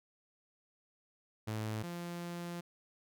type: tone pair in turn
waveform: sawtooth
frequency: 108.8 / 173.05 Hz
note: A2 / F3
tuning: -19 / -16 cents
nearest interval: minor sixth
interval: 803 cents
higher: second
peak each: -32 / -36 dBFS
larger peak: first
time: 1.47-1.83 / 1.83-2.61 s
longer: second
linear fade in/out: 10 ms
effects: none